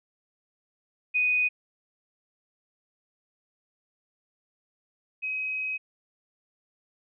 sine tone pair in turn, 2489 / 2534 Hz, D#7 / D#7, 0 / +31 cents, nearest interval unison, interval 31 cents, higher second, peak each -21 / -28 dBFS, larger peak first, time 1.14-1.49 / 5.22-5.78 s, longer second, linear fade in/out 20 ms, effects none

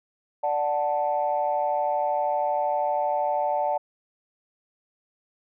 sine chord, D major, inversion none, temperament equal, 587.3 / 740 / 880 Hz, D5 / F#5 / A5, 0 / 0 / 0 cents, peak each -26 dBFS, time 0.43-3.78 s, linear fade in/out 10 ms, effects tanh soft clip ceiling -13 dBFS

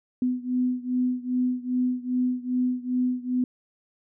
sine beating tone pair, 250 / 252.5 Hz, B3 / B3, +21 / +39 cents, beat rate 2.5 Hz, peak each -25 / -27 dBFS, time 0.22-3.44 s, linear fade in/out 2 ms, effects none

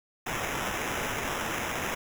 blue noise with sample-and-hold, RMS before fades -32 dBFS, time 0.26-1.95 s, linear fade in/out 10 ms, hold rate 4410 Hz, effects none

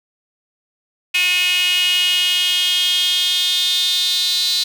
sawtooth tone with high-pass filter sweep, 361.1 Hz, F#4, 42 cents flat, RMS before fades -17 dBFS, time 1.14-4.64 s, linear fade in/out 10 ms, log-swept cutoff 2600 to 4000 Hz, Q 7.9, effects none

